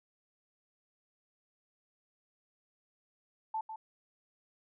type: tone with echo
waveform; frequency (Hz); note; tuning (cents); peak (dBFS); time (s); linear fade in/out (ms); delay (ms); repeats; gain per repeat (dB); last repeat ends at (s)
sine; 880; A5; 0; -32; 3.54-3.61; 5; 150; 1; -8; 3.76
effects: none